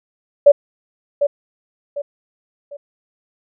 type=tone with echo; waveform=sine; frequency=573 Hz; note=D5; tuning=43 cents flat; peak=-3 dBFS; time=0.46-0.52 s; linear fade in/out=10 ms; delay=750 ms; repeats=3; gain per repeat=-9 dB; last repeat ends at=2.77 s; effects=none